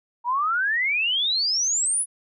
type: exponential sweep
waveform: sine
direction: up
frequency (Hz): 932.3 to 10548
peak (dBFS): -20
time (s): 0.24-2.06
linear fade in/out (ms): 50
effects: none